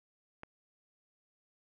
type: click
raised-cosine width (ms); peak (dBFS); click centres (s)
0.5; -29; 0.434
effects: none